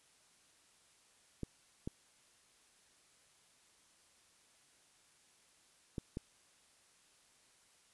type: clicks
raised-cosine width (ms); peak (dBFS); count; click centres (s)
3; -26; 4; 1.433 / 1.875 / 5.982 / 6.171
effects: white hiss -68 dBFS RMS until 7.93 s + resampled to 24000 Hz